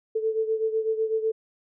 sine beating tone pair, 440 / 448 Hz, A4 / A4, 0 / +31 cents, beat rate 8 Hz, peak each -24 / -29 dBFS, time 0.15-1.32 s, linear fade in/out 10 ms, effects none

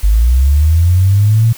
sine linear sweep, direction up, 49 to 116.54 Hz, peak -6 dBFS, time 0.03-1.53 s, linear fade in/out 10 ms, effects white hiss -34 dBFS RMS until 1.57 s

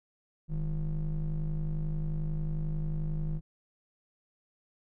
triangle ring-modulated tone, 90.7 Hz, F#2, 34 cents flat, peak -24 dBFS, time 0.48-3.41 s, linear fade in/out 50 ms, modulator 65.1 Hz, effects none

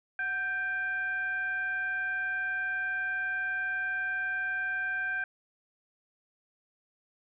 sine tone with frequency modulation, 1568 Hz, G6, in tune, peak -29 dBFS, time 0.19-5.24 s, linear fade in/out 2 ms, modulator 828 Hz, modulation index 0.4, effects none

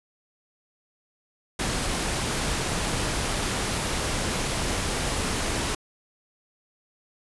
pink noise, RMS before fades -27 dBFS, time 1.59-5.75 s, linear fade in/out 5 ms, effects resampled to 24000 Hz

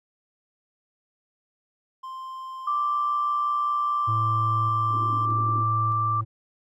triangle tone with pitch glide, 1046.5 to 1052.6 Hz, C6 to C6, 0 to +10 cents, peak -32 dBFS, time 2.03-5.26 s, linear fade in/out 10 ms, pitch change +10 cents, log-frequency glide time 2.28-4.57 s
sine tone, 1174.7 Hz, D6, in tune, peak -22 dBFS, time 2.67-6.21 s, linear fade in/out 5 ms
triangle tone with tremolo, 110 Hz, A2, in tune, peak -23 dBFS, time 4.07-6.25 s, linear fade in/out 20 ms, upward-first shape square, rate 0.81 Hz, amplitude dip 25%
white band-pass noise, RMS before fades -41 dBFS, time 4.9-5.64 s, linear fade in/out 10 ms, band 260 to 350 Hz, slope 48 dB/octave
effects none

